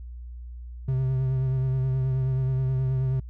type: tone with vibrato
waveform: triangle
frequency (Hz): 130.81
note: C3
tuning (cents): 0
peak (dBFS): -20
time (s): 0.88-3.2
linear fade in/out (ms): 5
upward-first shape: triangle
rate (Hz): 9.4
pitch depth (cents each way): 34
effects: added 60 Hz sine -36 dBFS peak until 3.29 s